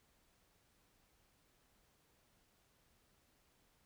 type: silence
effects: pink hiss -74 dBFS RMS until 3.85 s